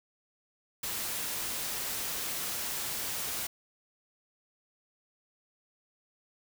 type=noise; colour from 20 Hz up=white; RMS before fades=-35 dBFS; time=0.83-3.47 s; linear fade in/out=5 ms; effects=none